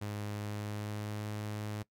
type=tone with pitch glide; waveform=sawtooth; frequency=103.83 to 105.58 Hz; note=G#2 to G#2; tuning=0 to +29 cents; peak=-33 dBFS; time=0.01-1.83 s; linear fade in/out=10 ms; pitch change=+29 cents; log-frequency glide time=0.3-1.27 s; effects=noise-tail reverb RT60 0.1 s tail -20 dB re dry